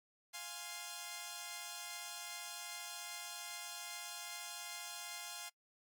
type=chord; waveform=5% pulse; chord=F minor; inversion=none; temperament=equal; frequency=698.5 / 830.6 / 1046.5 Hz; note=F5 / Ab5 / C6; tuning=0 / 0 / 0 cents; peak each=-37 / -37 / -38 dBFS; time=0.33-5.5 s; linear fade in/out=20 ms; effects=noise-tail reverb RT60 0.1 s tail -23 dB re dry + MP3 96 kbps